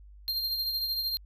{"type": "tone with tremolo", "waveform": "square", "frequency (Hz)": 4191, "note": "C8", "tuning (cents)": 2, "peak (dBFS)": -27, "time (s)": [0.28, 1.17], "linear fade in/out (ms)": 0, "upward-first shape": "triangle", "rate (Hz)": 13, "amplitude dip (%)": 50, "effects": ["added 50 Hz sine -48 dBFS peak until 1.25 s"]}